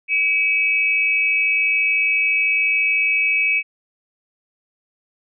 sine tone pair together, 2287 / 2579 Hz, D7 / E7, -47 / -39 cents, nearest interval major second, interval 208 cents, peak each -18 dBFS, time 0.08-3.63 s, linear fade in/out 50 ms, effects none

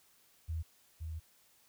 sine tone pair in turn, 81 / 80.21 Hz, E2 / E2, -30 / -47 cents, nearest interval unison, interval 17 cents, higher first, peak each -34 / -38 dBFS, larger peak first, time 0.48-0.63 / 1-1.2 s, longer second, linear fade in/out 20 ms, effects white hiss -67 dBFS RMS until 1.68 s

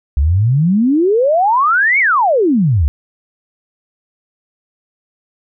sine exponential two-way sweep, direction up then down, 65.1 to 2287 to 65.1 Hz, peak -9 dBFS, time 0.17-2.88 s, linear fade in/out 0 ms, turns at 1.99 s, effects none

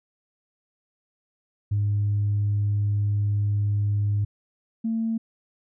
sine tone pair in turn, 102.8 / 225.4 Hz, G#2 / A3, -17 / +42 cents, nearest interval octave + major second, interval 1359 cents, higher second, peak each -19 / -22 dBFS, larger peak first, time 1.71-4.25 / 4.84-5.18 s, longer first, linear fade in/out 10 ms, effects tanh soft clip ceiling -17 dBFS

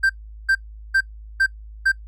triangle tone bursts, 1570 Hz, G6, 2 cents sharp, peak -12 dBFS, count 5, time 0.03-1.92 s, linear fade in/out 10 ms, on 66 ms, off 390 ms, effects noise-tail reverb RT60 0.1 s tail -20 dB re dry + added 53 Hz sine -36 dBFS peak until 2.07 s

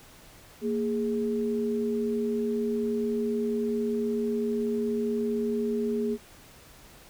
sine tone pair together, 231.1 / 415 Hz, A#3 / G#4, -15 / -1 cents, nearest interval minor seventh, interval 1014 cents, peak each -28 dBFS, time 0.61-6.18 s, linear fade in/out 50 ms, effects pink hiss -52 dBFS RMS until 7.09 s

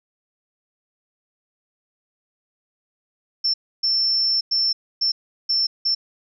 sine tone bursts at uneven times, 5370 Hz, E8, 31 cents sharp, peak -17 dBFS, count 6, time 3.44-3.54 / 3.83-4.41 / 4.51-4.73 / 5.01-5.12 / 5.49-5.67 / 5.85-5.95 s, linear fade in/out 10 ms, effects none

